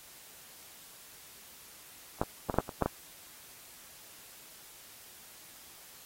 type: clicks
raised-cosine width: 1 ms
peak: -14 / -16 / -20 / -9 / -24 / -12 / -15 dBFS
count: 7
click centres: 2.215 / 2.498 / 2.542 / 2.586 / 2.692 / 2.823 / 2.86 s
effects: white hiss -53 dBFS RMS until 6.05 s + AAC 48 kbps